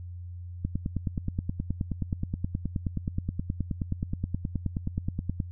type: click train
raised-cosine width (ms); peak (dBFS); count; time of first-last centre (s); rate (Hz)
5; -16; 46; 0.65-5.402; 9.47
effects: added 88 Hz sine -37 dBFS peak until 5.51 s